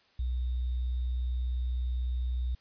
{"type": "tone with sample-and-hold", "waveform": "sine", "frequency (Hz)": 61.74, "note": "B1", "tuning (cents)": 0, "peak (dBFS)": -28, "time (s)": [0.19, 2.55], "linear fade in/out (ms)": 5, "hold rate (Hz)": 3675, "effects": ["white hiss -65 dBFS RMS until 2.6 s", "resampled to 11025 Hz"]}